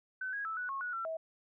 sine tone with pitch steps, 1519 / 1648 / 1314 / 1477 / 1091 / 1463 / 1349 / 646 Hz, F#6 / G#6 / E6 / F#6 / C#6 / F#6 / E6 / E5, +45 / -14 / -6 / -3 / -28 / -20 / +40 / -35 cents, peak -35 dBFS, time 0.21-1.17 s, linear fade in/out 5 ms, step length 120 ms, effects none

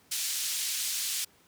white band-pass noise, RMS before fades -32 dBFS, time 0.11-1.25 s, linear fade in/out 10 ms, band 3100 to 9400 Hz, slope 12 dB/octave, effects pink hiss -62 dBFS RMS until 1.47 s + high-pass 100 Hz 12 dB/octave

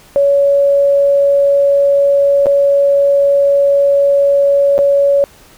sine tone with dropouts, 562 Hz, C#5, 24 cents sharp, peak -7 dBFS, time 0.16-5.24 s, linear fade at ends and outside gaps 0 ms, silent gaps 2.459-2.467 / 4.78-4.789 s, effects pink hiss -43 dBFS RMS until 5.57 s

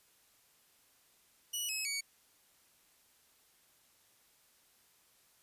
15% pulse tone with pitch steps, 2936 / 2571 / 2251 Hz, F#7 / E7 / C#7, -14 / -44 / +26 cents, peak -28 dBFS, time 1.53-2.01 s, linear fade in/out 10 ms, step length 160 ms, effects white hiss -68 dBFS RMS until 5.42 s + resampled to 32000 Hz

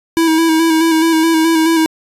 square tone with vibrato, 324.3 Hz, E4, 28 cents flat, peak -10 dBFS, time 0.17-1.86 s, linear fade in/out 0 ms, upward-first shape square, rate 4.7 Hz, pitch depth 29 cents each way, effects resampled to 32000 Hz

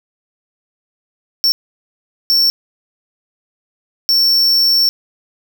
square tone bursts at uneven times, 5440 Hz, F8, 46 cents flat, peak -10 dBFS, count 3, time 1.44-1.52 / 2.3-2.5 / 4.09-4.89 s, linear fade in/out 0 ms, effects none

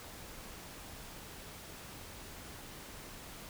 silence, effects pink hiss -49 dBFS RMS until 3.49 s

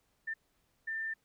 sine tone bursts at uneven times, 1789 Hz, A6, 28 cents sharp, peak -34 dBFS, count 2, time 0.27-0.34 / 0.87-1.14 s, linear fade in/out 10 ms, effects pink hiss -75 dBFS RMS until 1.24 s

